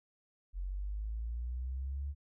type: linear sweep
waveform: sine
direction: up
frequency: 44.11 to 72 Hz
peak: -35 dBFS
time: 0.53-2.15 s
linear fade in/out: 50 ms
effects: none